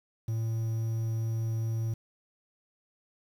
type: tone with quantisation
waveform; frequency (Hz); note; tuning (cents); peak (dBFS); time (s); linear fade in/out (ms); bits
triangle; 112.8; A2; +44; -26; 0.28-1.94; 5; 9
effects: none